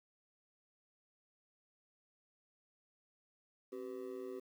triangle tone with amplitude modulation, 382.7 Hz, G4, 42 cents flat, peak -36 dBFS, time 3.72-4.4 s, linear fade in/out 10 ms, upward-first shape sine, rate 116 Hz, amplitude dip 100%, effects 11-bit

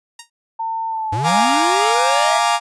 5% pulse tone with exponential decay, 932.3 Hz, A#5, in tune, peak -18 dBFS, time 0.19-0.3 s, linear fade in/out 5 ms, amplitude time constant 22 ms
sine tone with pitch glide, 900 to 834.9 Hz, A5 to G#5, +39 to +9 cents, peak -20 dBFS, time 0.59-1.46 s, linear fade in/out 10 ms, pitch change -130 cents, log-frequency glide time 0.89-1.34 s
square linear sweep, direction up, 94 to 672 Hz, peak -21 dBFS, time 1.12-2.39 s, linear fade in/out 10 ms
40% pulse chord, Bb dominant seventh, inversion second, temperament equal, 698.5 / 830.6 / 932.3 / 1174.7 Hz, F5 / Ab5 / Bb5 / D6, 0 / 0 / 0 / 0 cents, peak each -19 dBFS, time 1.23-2.6 s, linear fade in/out 50 ms
effects resampled to 22050 Hz

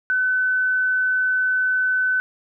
sine tone, 1511 Hz, F#6, 36 cents sharp, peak -17 dBFS, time 0.1-2.2 s, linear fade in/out 0 ms, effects none

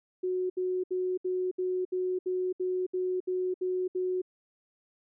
sine tone bursts, 367.4 Hz, F#4, 12 cents flat, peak -27 dBFS, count 12, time 0.23-4.218 s, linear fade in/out 10 ms, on 270 ms, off 68 ms, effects none

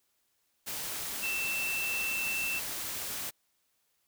sine tone in noise, 2671 Hz, E7, 22 cents sharp, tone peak -31 dBFS, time 1.22-2.6 s, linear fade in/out 20 ms, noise white, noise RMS -37 dBFS, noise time 0.66-3.31 s, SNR +3 dB, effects white hiss -75 dBFS RMS until 4.07 s

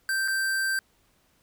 square tone with dropouts, 1565 Hz, G6, 3 cents flat, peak -25 dBFS, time 0.09-0.79 s, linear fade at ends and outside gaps 1 ms, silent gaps 0.278-0.282 s, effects pink hiss -66 dBFS RMS until 1.42 s

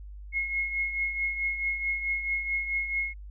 sine tone with tremolo, 2165 Hz, C#7, 41 cents flat, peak -24 dBFS, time 0.32-3.14 s, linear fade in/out 50 ms, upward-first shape triangle, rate 4.6 Hz, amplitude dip 65%, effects added 50 Hz sine -40 dBFS peak until 3.3 s

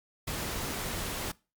pink noise, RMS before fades -35 dBFS, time 0.27-1.32 s, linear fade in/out 10 ms, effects noise-tail reverb RT60 0.3 s tail -22 dB re dry + Opus 48 kbps

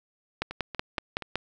two click trains, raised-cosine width 0.3 ms, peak -20 / -11 dBFS, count 4 / 6, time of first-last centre 0.51-1.223 / 0.42-1.356 s, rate 4.21 / 5.34 Hz, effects none

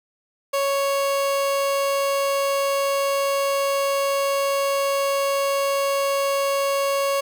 30% pulse tone, 554.4 Hz, C#5, in tune, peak -17 dBFS, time 0.53-7.21 s, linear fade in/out 10 ms, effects 9-bit

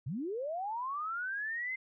sine linear sweep, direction up, 108.8 to 2093 Hz, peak -34 dBFS, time 0.06-1.76 s, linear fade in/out 10 ms, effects none

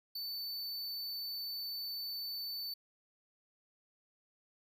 square tone, 4516 Hz, C#8, 31 cents sharp, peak -39 dBFS, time 0.15-2.74 s, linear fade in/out 5 ms, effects none

